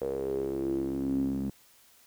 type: tone with band-pass filter sweep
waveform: sawtooth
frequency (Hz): 67.7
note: C#2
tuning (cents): -40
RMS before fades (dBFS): -31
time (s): 0.01-1.5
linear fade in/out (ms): 5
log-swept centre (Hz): 480 to 230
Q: 9.1
effects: white hiss -60 dBFS RMS until 2.06 s

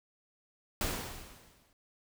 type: noise with exponential decay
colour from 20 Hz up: pink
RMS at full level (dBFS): -31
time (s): 0.81-1.73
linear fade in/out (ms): 1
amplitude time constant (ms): 200
effects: none

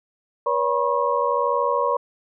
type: tone cluster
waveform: sine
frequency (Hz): 484.7 / 566 / 970 / 1083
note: B4 / C#5 / B5 / C#6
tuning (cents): -32 / +36 / -31 / -41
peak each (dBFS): -24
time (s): 0.46-1.97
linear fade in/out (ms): 5
effects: none

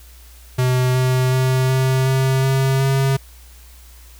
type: tone with pitch steps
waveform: square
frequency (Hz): 127.1 / 128.43 / 129.77 / 131.13 / 132.5 / 133.88 / 135.28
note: C3 / C3 / C3 / C3 / C3 / C3 / C#3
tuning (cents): -50 / -32 / -14 / +4 / +22 / +40 / -42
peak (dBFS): -15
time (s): 0.58-3.17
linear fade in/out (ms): 10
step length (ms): 370
effects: added 60 Hz sine -41 dBFS peak until 4.19 s + white hiss -48 dBFS RMS until 4.19 s

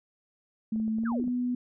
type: tone with pitch glide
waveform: sine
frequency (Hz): 220 to 246.9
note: A3 to B3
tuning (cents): 0 to 0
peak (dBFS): -26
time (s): 0.72-1.55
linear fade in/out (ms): 5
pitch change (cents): +200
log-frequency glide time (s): 0.96-1.23
type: clicks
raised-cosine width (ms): 2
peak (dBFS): -34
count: 9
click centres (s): 0.76 / 0.8 / 0.88 / 0.985 / 1.036 / 1.121 / 1.199 / 1.241 / 1.28
type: exponential sweep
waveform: sine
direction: down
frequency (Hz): 1760 to 164.3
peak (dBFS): -35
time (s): 1.05-1.29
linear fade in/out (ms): 10
effects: none

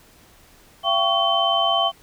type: tone cluster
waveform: sine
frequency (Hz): 675 / 772 / 1120 / 3081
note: E5 / G5 / C#6 / G7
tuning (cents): +41 / -27 / +18 / -31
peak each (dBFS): -22 / -24 / -23 / -21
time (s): 0.83-1.92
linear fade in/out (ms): 50
effects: pink hiss -52 dBFS RMS until 2.02 s

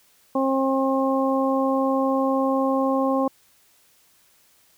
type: harmonic tone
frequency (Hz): 267.6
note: C4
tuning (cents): +39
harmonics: 1 / 2 / 3 / 4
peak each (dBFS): -22 / -23 / -28 / -27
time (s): 0.35-3.28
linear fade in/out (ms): 5
effects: white hiss -59 dBFS RMS until 4.77 s

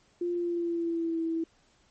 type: tone with pitch glide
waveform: sine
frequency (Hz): 349.2 to 327.7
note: F4 to E4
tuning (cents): 0 to -10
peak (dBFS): -27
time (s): 0.21-1.44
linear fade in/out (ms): 5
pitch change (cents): -110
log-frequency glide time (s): 0.34-1.2
effects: pink hiss -65 dBFS RMS until 1.9 s + MP3 32 kbps

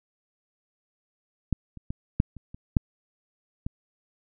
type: clicks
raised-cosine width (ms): 5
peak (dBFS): -11 / -29 / -19 / -7 / -29 / -28 / -6 / -18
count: 8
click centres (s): 1.527 / 1.773 / 1.905 / 2.201 / 2.367 / 2.545 / 2.768 / 3.665
effects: none

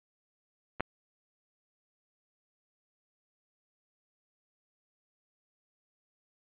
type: clicks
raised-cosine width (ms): 0.5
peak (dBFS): -29 / -13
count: 2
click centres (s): 0.798 / 0.806
effects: resampled to 8000 Hz

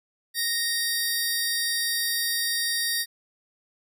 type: tone pair together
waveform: 20% pulse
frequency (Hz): 1861 / 4658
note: A#6 / D8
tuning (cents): -3 / -15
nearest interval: octave + major third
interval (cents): 1588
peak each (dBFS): -22 / -21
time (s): 0.34-3.06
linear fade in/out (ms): 50
effects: none

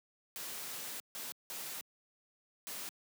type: noise bursts at uneven times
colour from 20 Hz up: white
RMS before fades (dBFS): -43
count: 4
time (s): 0.36-1 / 1.15-1.32 / 1.5-1.81 / 2.67-2.89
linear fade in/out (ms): 0
effects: high-pass 150 Hz 12 dB/octave

